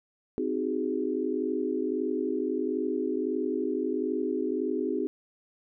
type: chord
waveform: sine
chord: Ab dominant seventh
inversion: first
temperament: just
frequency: 259.6 / 311.5 / 373.8 / 415.3 Hz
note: C4 / Eb4 / Gb4 / Ab4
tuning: -13 / +2 / +18 / 0 cents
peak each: -32 dBFS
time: 0.38-5.07 s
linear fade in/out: 0 ms
effects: none